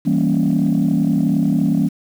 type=chord; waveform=sine; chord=E diminished seventh; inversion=none; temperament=equal; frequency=164.81 / 196 / 233.1 / 277.2 Hz; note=E3 / G3 / Bb3 / Db4; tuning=0 / 0 / 0 / 0 cents; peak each=-18 dBFS; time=0.05-1.89 s; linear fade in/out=20 ms; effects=tanh soft clip ceiling -8 dBFS + 7-bit